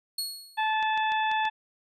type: tone with exponential decay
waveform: sawtooth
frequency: 4337 Hz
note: C#8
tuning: 39 cents flat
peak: -24 dBFS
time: 0.18-0.74 s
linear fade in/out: 5 ms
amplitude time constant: 120 ms
type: harmonic tone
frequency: 870 Hz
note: A5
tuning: 20 cents flat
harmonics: 1 / 2 / 3 / 4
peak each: -25 / -31 / -35 / -37 dBFS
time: 0.57-1.5 s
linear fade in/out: 20 ms
type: clicks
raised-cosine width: 0.2 ms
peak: -23 dBFS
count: 5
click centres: 0.827 / 0.976 / 1.12 / 1.315 / 1.453 s
effects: resampled to 32000 Hz